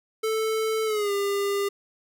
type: tone with pitch glide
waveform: square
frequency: 440 to 401.2 Hz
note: A4 to G4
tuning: 0 to +40 cents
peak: -24 dBFS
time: 0.23-1.69 s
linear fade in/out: 10 ms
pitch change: -160 cents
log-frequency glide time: 0.85-1.12 s
effects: none